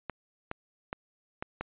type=clicks; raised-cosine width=0.5 ms; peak=-19 dBFS; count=5; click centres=0.097 / 0.514 / 0.929 / 1.425 / 1.61 s; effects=resampled to 8000 Hz